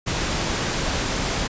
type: noise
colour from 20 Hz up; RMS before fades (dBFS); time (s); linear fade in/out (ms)
pink; -24; 0.06-1.48; 20
effects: resampled to 16000 Hz